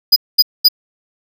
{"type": "tone bursts", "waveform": "square", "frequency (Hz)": 4943, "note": "D#8", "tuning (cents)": -12, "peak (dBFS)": -5, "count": 3, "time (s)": [0.12, 0.686], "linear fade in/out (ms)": 10, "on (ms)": 42, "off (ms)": 220, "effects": []}